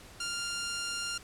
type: tone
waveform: 10% pulse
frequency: 1396.9 Hz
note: F6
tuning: in tune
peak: -25 dBFS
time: 0.2-1.18 s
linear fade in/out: 5 ms
effects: pink hiss -52 dBFS RMS until 1.23 s + low-pass 11000 Hz 12 dB/octave